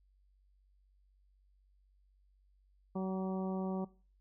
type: harmonic tone with a mistuned harmonic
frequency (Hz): 188.7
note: F#3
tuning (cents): +34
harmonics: 1 / 2 / 3 / 4 / 5 / 6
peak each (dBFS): -35 / -41 / -45 / -47 / -49 / -51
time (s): 2.95-3.85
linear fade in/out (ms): 10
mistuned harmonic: 6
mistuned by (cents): +26
effects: noise-tail reverb RT60 0.4 s tail -22 dB re dry + added 48 Hz sine -66 dBFS peak until 4.2 s